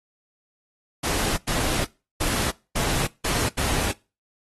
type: noise bursts at uneven times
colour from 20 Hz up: pink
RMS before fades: -25 dBFS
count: 6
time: 1.03-1.37 / 1.47-1.85 / 2.2-2.51 / 2.75-3.07 / 3.24-3.49 / 3.57-3.92 s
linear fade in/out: 10 ms
effects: noise-tail reverb RT60 0.3 s tail -22 dB re dry + AAC 32 kbps